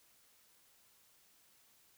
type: silence
effects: white hiss -68 dBFS RMS until 1.97 s